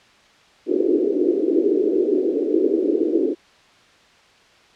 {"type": "band-pass noise", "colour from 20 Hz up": "white", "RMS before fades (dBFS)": -19, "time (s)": [0.66, 3.35], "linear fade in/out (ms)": 50, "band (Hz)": [300, 420], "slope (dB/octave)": 48, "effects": ["white hiss -52 dBFS RMS until 4.75 s", "low-pass 4000 Hz 12 dB/octave"]}